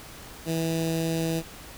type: tone with notch filter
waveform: 15% pulse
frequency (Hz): 163.4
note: E3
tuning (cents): -15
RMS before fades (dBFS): -27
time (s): 0.45-1.43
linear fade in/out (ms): 50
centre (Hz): 1300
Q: 0.6
effects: pink hiss -44 dBFS RMS until 1.77 s